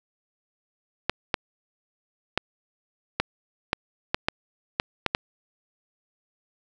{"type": "clicks", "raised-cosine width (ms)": 0.3, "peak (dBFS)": -5, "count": 10, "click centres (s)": [1.096, 1.342, 2.376, 3.2, 3.731, 4.145, 4.285, 4.799, 5.063, 5.149], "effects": []}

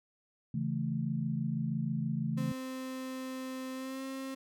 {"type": "chord", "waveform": "sine", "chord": "A major", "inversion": "first", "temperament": "equal", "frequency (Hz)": [138.59, 164.81, 220], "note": ["C#3", "E3", "A3"], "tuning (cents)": [0, 0, 0], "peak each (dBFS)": -35, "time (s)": [0.54, 2.52], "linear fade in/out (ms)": 5}
{"type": "tone with pitch glide", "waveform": "35% pulse", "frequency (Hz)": [260, 266.7], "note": ["C4", "C4"], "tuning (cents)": [-11, 33], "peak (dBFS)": -36, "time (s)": [2.37, 4.35], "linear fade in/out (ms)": 10, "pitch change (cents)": 44, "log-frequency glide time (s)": [3.73, 4.03]}
{"effects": []}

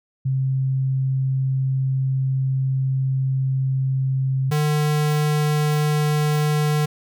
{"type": "tone pair in turn", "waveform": ["sine", "square"], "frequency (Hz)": [132.8, 150.27], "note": ["C3", "D3"], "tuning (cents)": [26, 40], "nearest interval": "major second", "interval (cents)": 214, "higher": "second", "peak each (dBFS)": -18, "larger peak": "neither", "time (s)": [[0.25, 4.51], [4.51, 6.86]], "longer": "first", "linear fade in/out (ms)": 10, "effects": []}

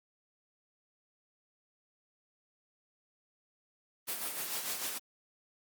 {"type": "noise with tremolo", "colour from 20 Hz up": "white", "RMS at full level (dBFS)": -35, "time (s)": [4.07, 4.99], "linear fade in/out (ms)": 20, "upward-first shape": "sine", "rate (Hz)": 6.7, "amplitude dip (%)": 50, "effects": ["high-pass 200 Hz 12 dB/octave", "Opus 32 kbps"]}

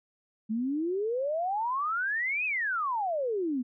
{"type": "exponential two-way sweep", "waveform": "sine", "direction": "up then down", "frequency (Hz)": [210.8, 2598, 237.2], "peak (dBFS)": -27, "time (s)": [0.49, 3.63], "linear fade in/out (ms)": 20, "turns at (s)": 2.45, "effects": []}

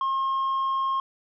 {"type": "tone", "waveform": "sine", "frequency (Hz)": 1073, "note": "C6", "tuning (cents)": 43, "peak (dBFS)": -20, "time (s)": [0.01, 1], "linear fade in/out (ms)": 2, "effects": ["tanh soft clip ceiling -22 dBFS"]}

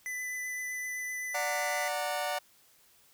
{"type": "tone with vibrato", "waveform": "square", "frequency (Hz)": 2000, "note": "B6", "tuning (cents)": 21, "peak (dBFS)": -35, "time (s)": [0.06, 1.88], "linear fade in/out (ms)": 0, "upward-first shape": "triangle", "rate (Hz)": 7.8, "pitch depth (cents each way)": 11}
{"type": "chord", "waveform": "sawtooth", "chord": "D augmented", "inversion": "none", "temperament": "just", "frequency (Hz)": [587.3, 734.2, 917.7], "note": ["D5", "F#5", "A#5"], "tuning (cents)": [0, -14, -27], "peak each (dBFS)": [-31, -30, -35], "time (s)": [1.34, 2.39], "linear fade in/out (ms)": 10}
{"effects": ["white hiss -63 dBFS RMS until 3.13 s"]}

